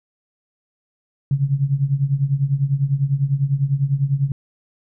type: tone with tremolo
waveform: sine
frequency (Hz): 138.59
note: C#3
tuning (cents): 0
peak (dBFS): -12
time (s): 1.31-4.32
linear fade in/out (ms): 2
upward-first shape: triangle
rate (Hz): 10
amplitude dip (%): 90
effects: none